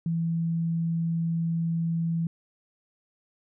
sine tone, 166 Hz, E3, 12 cents sharp, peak -24 dBFS, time 0.06-2.27 s, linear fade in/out 2 ms, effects none

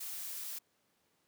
blue noise, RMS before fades -42 dBFS, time 0-0.59 s, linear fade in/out 10 ms, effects pink hiss -75 dBFS RMS until 1.27 s + high-pass 150 Hz 12 dB/octave

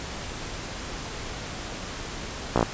slowing click train, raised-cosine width 1 ms, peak -6 dBFS, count 5, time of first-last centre 2.56-2.628 s, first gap 16 ms, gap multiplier 1.04, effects pink hiss -35 dBFS RMS until 2.73 s + resampled to 16000 Hz

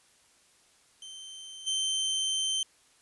sawtooth tone with level steps, 3109 Hz, G7, 15 cents flat, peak -39 / -24 dBFS, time 1.02-2.63 s, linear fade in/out 2 ms, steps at 1.66 s, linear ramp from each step 20 ms, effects white hiss -63 dBFS RMS until 3.01 s + resampled to 24000 Hz

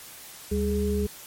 sine tone cluster, 75 / 199.4 / 417.2 Hz, D2 / G3 / G#4, +37 / +30 / +8 cents, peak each -27 dBFS, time 0.51-1.07 s, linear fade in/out 10 ms, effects white hiss -44 dBFS RMS until 1.26 s + MP3 64 kbps

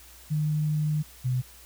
sine tone pair in turn, 152.1 / 126.87 Hz, D#3 / B2, -39 / +47 cents, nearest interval minor third, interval 314 cents, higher first, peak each -23 / -23 dBFS, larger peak neither, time 0.3-1.03 / 1.24-1.42 s, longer first, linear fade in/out 20 ms, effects added 60 Hz sine -53 dBFS peak until 1.65 s + white hiss -51 dBFS RMS until 1.65 s

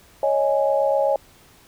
sine chord, C# suspended second, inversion none, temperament equal, 554.4 / 622.3 / 830.6 Hz, C#5 / D#5 / G#5, 0 / 0 / 0 cents, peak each -19 / -22 / -24 dBFS, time 0.23-1.16 s, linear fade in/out 2 ms, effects pink hiss -52 dBFS RMS until 1.67 s

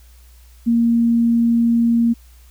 sine tone, 233.1 Hz, A#3, in tune, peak -12 dBFS, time 0.66-2.14 s, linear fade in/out 20 ms, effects added 60 Hz sine -43 dBFS peak until 2.5 s + white hiss -54 dBFS RMS until 2.5 s

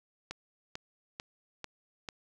click train, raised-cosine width 0.2 ms, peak -21 dBFS, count 5, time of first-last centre 0.31-2.088 s, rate 2.25 Hz, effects none

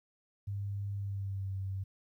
sine tone with pitch glide, 100.3 to 96.27 Hz, G2 to G2, +40 to -31 cents, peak -34 dBFS, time 0.47-1.84 s, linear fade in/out 10 ms, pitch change -71 cents, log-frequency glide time 0.94-1.54 s, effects 12-bit

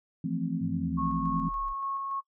sine chord, F major seventh, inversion third, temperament equal, 164.81 / 174.61 / 220 / 261.6 Hz, E3 / F3 / A3 / C4, 0 / 0 / 0 / 0 cents, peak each -33 / -33 / -35 / -33 dBFS, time 0.24-1.49 s, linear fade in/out 5 ms
sine exponential sweep, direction down, 110.7 to 30.89 Hz, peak -38 dBFS, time 0.6-1.74 s, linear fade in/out 20 ms
sine tone with tremolo, 1095 Hz, C#6, 22 cents flat, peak -30 dBFS, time 0.97-2.21 s, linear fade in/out 20 ms, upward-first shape square, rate 3.5 Hz, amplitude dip 25%
effects noise-tail reverb RT60 0.1 s tail -20 dB re dry

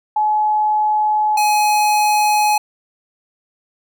sine / square tone pair in turn, 851 / 842.2 Hz, G#5 / G#5, +42 / +24 cents, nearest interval unison, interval 18 cents, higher first, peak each -13 dBFS, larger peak neither, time 0.16-1.37 / 1.37-2.58 s, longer neither, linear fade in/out 5 ms, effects none

